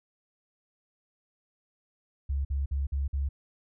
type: tone bursts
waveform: sine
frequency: 69.3 Hz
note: C#2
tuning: in tune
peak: -26 dBFS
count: 5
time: 2.29-3.29 s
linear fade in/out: 10 ms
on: 160 ms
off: 50 ms
effects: none